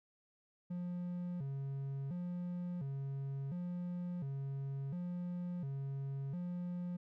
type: tone with vibrato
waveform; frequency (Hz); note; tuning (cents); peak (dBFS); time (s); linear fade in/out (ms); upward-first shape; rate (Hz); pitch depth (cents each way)
triangle; 155.9; D#3; +4; -36; 0.7-6.97; 10; square; 0.71; 220
effects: none